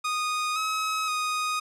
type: tone with pitch steps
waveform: sawtooth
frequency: 1237 / 1278 / 1244 Hz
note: D#6 / D#6 / D#6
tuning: -10 / +46 / -1 cents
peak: -22 dBFS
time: 0.04-1.6 s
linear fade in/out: 10 ms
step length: 520 ms
effects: low-pass 10000 Hz 12 dB/octave